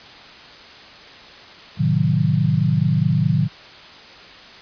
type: chord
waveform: sine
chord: A diminished seventh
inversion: none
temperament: equal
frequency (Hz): 110 / 130.81 / 155.56 / 185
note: A2 / C3 / Eb3 / Gb3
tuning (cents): 0 / 0 / 0 / 0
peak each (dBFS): -22 / -21 / -18 / -22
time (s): 1.77-3.49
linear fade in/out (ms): 50
effects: white hiss -41 dBFS RMS until 4.61 s + resampled to 11025 Hz